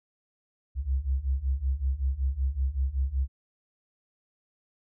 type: beating tone pair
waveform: sine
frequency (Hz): 64 / 69.3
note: C2 / C#2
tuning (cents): -38 / 0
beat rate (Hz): 5.3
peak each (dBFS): -29 / -27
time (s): 0.75-3.28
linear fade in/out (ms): 50
effects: none